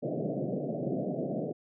pink band-pass noise, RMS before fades -33 dBFS, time 0.02-1.53 s, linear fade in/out 20 ms, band 130 to 690 Hz, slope 96 dB/octave, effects none

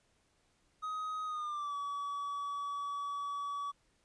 triangle tone with pitch glide, 1258 to 1140.3 Hz, D#6 to C#6, +19 to +49 cents, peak -34 dBFS, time 0.82-3.72 s, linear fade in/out 20 ms, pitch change -170 cents, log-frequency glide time 1.25-1.76 s, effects pink hiss -73 dBFS RMS until 4.04 s + resampled to 22050 Hz

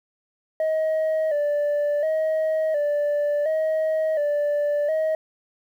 sine tone with vibrato, 608 Hz, D#5, 40 cents flat, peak -17 dBFS, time 0.6-5.15 s, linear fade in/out 2 ms, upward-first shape square, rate 0.7 Hz, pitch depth 66 cents each way, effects tanh soft clip ceiling -19 dBFS + 9-bit

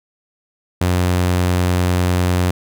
sawtooth tone, 90 Hz, F#2, 47 cents flat, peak -10 dBFS, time 0.81-2.51 s, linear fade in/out 5 ms, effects none

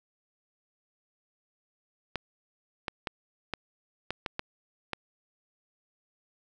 clicks, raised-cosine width 0.3 ms, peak -15 dBFS, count 8, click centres 2.157 / 2.882 / 3.072 / 3.537 / 4.106 / 4.262 / 4.394 / 4.933 s, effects none

